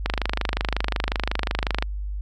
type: click train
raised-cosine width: 0.3 ms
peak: -6 dBFS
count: 46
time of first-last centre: 0.06-1.825 s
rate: 25.5 Hz
effects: added 50 Hz sine -26 dBFS peak until 2.21 s + MP3 96 kbps